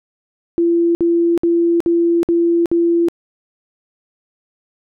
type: tone bursts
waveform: sine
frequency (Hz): 339.7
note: F4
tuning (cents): -48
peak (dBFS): -11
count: 6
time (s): 0.58-3.085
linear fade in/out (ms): 0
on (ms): 370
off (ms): 57
effects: none